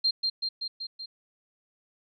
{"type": "tone with echo", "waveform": "sine", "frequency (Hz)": 4186, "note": "C8", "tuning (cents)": 0, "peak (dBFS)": -21, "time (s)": [0.04, 0.11], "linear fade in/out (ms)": 10, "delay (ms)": 190, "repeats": 5, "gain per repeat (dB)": -3, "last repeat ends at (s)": 1.06, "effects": []}